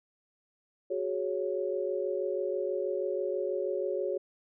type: chord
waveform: sine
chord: F# suspended second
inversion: none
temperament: just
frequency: 370 / 416.2 / 555 Hz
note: F#4 / G#4 / C#5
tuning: 0 / +4 / +2 cents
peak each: -33 / -34 / -33 dBFS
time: 0.9-4.18 s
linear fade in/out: 10 ms
effects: none